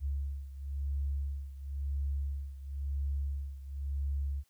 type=beating tone pair; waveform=sine; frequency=69.5 / 70.47 Hz; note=C#2 / C#2; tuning=+5 / +29 cents; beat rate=0.97 Hz; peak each=-34 / -38 dBFS; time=0-4.44 s; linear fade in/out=50 ms; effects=white hiss -73 dBFS RMS until 4.49 s